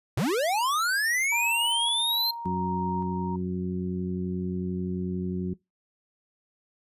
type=linear sweep; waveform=square; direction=up; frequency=93.6 to 4186 Hz; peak=-24 dBFS; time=0.17-2.31 s; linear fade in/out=5 ms
type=tone with tremolo; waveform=sine; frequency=934 Hz; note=A#5; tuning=3 cents sharp; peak=-29 dBFS; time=1.32-3.36 s; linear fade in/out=5 ms; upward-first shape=square; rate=0.88 Hz; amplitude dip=40%
type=harmonic tone; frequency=91.3 Hz; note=F#2; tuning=23 cents flat; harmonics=1 / 2 / 3 / 4; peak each=-36 / -28 / -39 / -35 dBFS; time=2.45-5.54 s; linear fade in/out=10 ms
effects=noise-tail reverb RT60 0.2 s tail -23 dB re dry + resampled to 32000 Hz